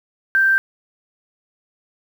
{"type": "tone with quantisation", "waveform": "sine", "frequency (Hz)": 1568, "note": "G6", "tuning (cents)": 0, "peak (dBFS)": -12, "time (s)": [0.35, 0.58], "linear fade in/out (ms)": 0, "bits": 7, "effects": []}